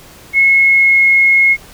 sine tone with pitch glide, 2179 to 2164 Hz, C#7 to C#7, -30 to -42 cents, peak -6 dBFS, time 0.33-1.57 s, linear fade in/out 50 ms, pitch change -12 cents, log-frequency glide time 0.46-1.03 s, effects pink hiss -39 dBFS RMS until 1.73 s

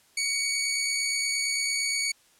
15% pulse tone with amplitude modulation, 2245 Hz, C#7, 21 cents sharp, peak -17 dBFS, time 0.17-2.12 s, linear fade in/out 5 ms, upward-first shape sine, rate 68.7 Hz, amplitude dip 30%, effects white hiss -61 dBFS RMS until 2.39 s + low-pass 11000 Hz 12 dB/octave

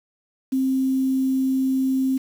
sine tone with quantisation, 263.8 Hz, C4, 14 cents sharp, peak -18 dBFS, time 0.52-2.18 s, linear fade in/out 10 ms, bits 7, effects none

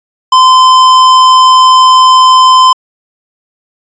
triangle tone with hard clipping, 1029 Hz, C6, 29 cents flat, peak -3 dBFS, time 0.32-2.73 s, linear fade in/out 5 ms, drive 18 dB, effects resampled to 16000 Hz

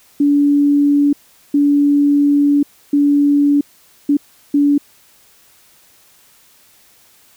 sine tone bursts at uneven times, 287.3 Hz, D4, 38 cents flat, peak -9 dBFS, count 5, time 0.2-1.13 / 1.54-2.63 / 2.93-3.61 / 4.09-4.17 / 4.54-4.78 s, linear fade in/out 5 ms, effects white hiss -50 dBFS RMS until 7.36 s

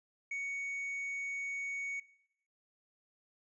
triangle tone, 2230 Hz, C#7, 10 cents sharp, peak -34 dBFS, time 0.31-2 s, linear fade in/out 5 ms, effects noise-tail reverb RT60 0.8 s tail -21 dB re dry + resampled to 22050 Hz

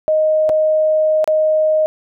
sine tone with dropouts, 622.3 Hz, D#5, in tune, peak -11 dBFS, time 0.08-1.86 s, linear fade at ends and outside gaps 0 ms, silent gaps 0.492-0.497 / 1.243-1.276 s, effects none

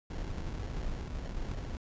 brown noise with sample-and-hold, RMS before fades -37 dBFS, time 0.1-1.77 s, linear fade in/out 2 ms, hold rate 1225 Hz, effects resampled to 16000 Hz

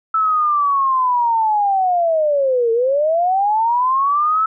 sine linear two-way sweep, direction down then up, 1318.5 to 448.5 to 1318.5 Hz, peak -13 dBFS, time 0.14-4.46 s, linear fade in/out 5 ms, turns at 2.72 s, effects none

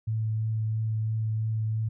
sine tone with vibrato, 110 Hz, A2, in tune, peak -25 dBFS, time 0.07-1.89 s, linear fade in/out 10 ms, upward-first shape triangle, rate 3 Hz, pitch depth 12 cents each way, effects none

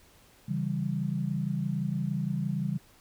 sine chord, C# diminished, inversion none, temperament equal, 138.59 / 164.81 / 196 Hz, C#3 / E3 / G3, 0 / 0 / 0 cents, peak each -32 dBFS, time 0.48-2.78 s, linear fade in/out 10 ms, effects pink hiss -59 dBFS RMS until 3 s

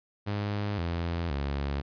sawtooth tone with pitch steps, 102.7 / 84.88 / 70.15 Hz, G#2 / F2 / C#2, -19 / -49 / +21 cents, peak -25 dBFS, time 0.26-1.82 s, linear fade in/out 20 ms, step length 520 ms, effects resampled to 11025 Hz

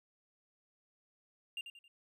triangle tone with echo, 2794 Hz, F7, in tune, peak -36 dBFS, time 1.57-1.61 s, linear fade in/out 2 ms, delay 90 ms, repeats 3, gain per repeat -8 dB, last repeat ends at 1.88 s, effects none

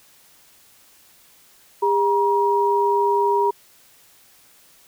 sine tone pair together, 404.3 / 952.2 Hz, G#4 / A#5, -46 / +37 cents, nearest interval octave + minor third, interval 1483 cents, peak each -19 / -18 dBFS, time 1.82-3.51 s, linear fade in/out 10 ms, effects white hiss -53 dBFS RMS until 4.87 s

